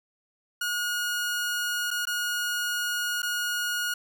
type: tone with dropouts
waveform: sawtooth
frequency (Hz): 1440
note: F#6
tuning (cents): -47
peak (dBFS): -23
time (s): 0.61-3.94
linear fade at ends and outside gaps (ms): 5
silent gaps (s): 1.906-1.911 / 2.054-2.07 / 3.22-3.229
effects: none